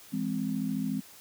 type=chord; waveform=sine; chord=E augmented; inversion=none; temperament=equal with one note detuned; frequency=167.69 / 207.7 / 261.6 Hz; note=E3 / G#3 / B#3; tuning=+30 / 0 / 0 cents; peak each=-35 / -32 / -32 dBFS; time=0.12-1.01 s; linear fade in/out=20 ms; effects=white hiss -52 dBFS RMS until 1.2 s + high-pass 60 Hz 12 dB/octave